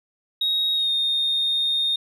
sine tone with pitch glide, 3772 to 3679 Hz, A#7 to A#7, +20 to -24 cents, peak -18 dBFS, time 0.41-1.96 s, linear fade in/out 5 ms, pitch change -44 cents, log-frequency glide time 0.74-0.9 s, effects tanh soft clip ceiling -16 dBFS

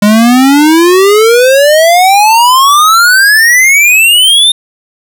square exponential sweep, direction up, 203.1 to 3669 Hz, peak -3 dBFS, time 0.02-4.52 s, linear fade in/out 5 ms, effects none

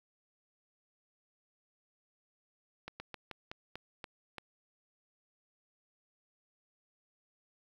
slowing click train, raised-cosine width 0.3 ms, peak -26 dBFS, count 8, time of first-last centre 2.88-4.383 s, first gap 120 ms, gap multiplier 1.19, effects 9-bit

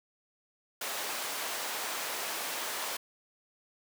pink high-pass noise, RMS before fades -36 dBFS, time 0.81-2.97 s, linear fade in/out 5 ms, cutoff 610 Hz, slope 12 dB/octave, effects none

